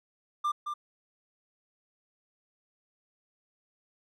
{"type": "tone with echo", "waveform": "triangle", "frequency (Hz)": 1191, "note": "D6", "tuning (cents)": 24, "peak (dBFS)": -24, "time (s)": [0.44, 0.52], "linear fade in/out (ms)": 10, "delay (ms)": 220, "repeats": 1, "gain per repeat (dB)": -6, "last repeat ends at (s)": 0.74, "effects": []}